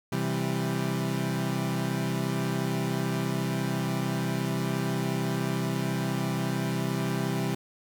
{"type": "chord", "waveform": "30% pulse", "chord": "C major", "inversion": "none", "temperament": "equal", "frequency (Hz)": [130.81, 164.81, 196], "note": ["C3", "E3", "G3"], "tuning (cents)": [0, 0, 0], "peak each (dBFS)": [-28, -29, -29], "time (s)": [0.12, 7.55], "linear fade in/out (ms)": 5, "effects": []}